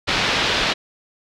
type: low-pass noise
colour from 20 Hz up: white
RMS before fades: -20 dBFS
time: 0.07-0.74 s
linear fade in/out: 20 ms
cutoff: 4200 Hz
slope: 24 dB/octave
effects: none